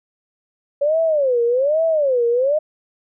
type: tone with vibrato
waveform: sine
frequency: 554.4 Hz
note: C#5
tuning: in tune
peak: -14 dBFS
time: 0.81-2.59 s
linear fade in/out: 10 ms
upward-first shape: sine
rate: 1.2 Hz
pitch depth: 290 cents each way
effects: none